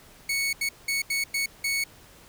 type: tone bursts at uneven times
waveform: sawtooth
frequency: 2217 Hz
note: C#7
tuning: in tune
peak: -21 dBFS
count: 6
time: 0.29-0.53 / 0.61-0.69 / 0.88-1.02 / 1.1-1.24 / 1.34-1.46 / 1.64-1.84 s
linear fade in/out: 5 ms
effects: pink hiss -52 dBFS RMS until 2.28 s